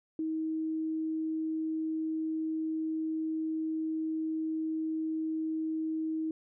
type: tone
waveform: sine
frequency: 317.4 Hz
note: D#4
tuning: 35 cents sharp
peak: -30 dBFS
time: 0.19-6.31 s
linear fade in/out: 2 ms
effects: none